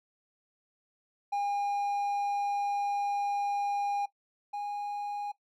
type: tone pair in turn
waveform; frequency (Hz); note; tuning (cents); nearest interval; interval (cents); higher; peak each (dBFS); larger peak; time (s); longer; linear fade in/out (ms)
triangle; 810 / 820.4; G#5 / G#5; -43 / -21; unison; 22; second; -26 / -31; first; 1.32-4.06 / 4.53-5.32; first; 10
effects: noise-tail reverb RT60 0.1 s tail -17 dB re dry